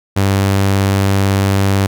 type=tone; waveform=sawtooth; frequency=98 Hz; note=G2; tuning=in tune; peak=-7 dBFS; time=0.16-1.87 s; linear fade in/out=10 ms; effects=none